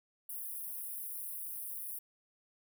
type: high-pass noise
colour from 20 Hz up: white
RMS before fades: -42 dBFS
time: 0.29-1.99 s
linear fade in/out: 5 ms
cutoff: 9400 Hz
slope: 96 dB/octave
effects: none